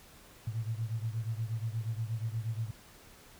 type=beating tone pair; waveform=sine; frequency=110 / 118.4 Hz; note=A2 / A#2; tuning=0 / +27 cents; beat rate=8.4 Hz; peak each=-34 / -37 dBFS; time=0.47-2.71 s; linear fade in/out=5 ms; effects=pink hiss -56 dBFS RMS until 3.39 s